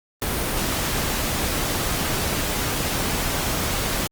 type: noise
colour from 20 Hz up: pink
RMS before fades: -24 dBFS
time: 0.22-4.07 s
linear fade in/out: 0 ms
effects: Opus 32 kbps